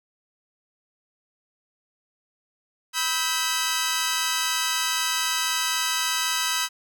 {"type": "chord", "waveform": "10% pulse", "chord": "E minor", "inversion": "second", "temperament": "equal with one note detuned", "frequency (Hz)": [987.8, 1289.1, 1568], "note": ["B5", "E6", "G6"], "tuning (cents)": [0, -39, 0], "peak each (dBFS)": -19, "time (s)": [2.93, 6.69], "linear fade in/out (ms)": 50, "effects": []}